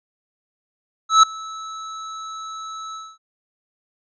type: tone with ADSR envelope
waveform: square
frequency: 1305 Hz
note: E6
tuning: 18 cents flat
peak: -7 dBFS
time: 1.09-3.18 s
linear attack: 140 ms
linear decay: 6 ms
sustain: -24 dB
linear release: 240 ms
effects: resampled to 16000 Hz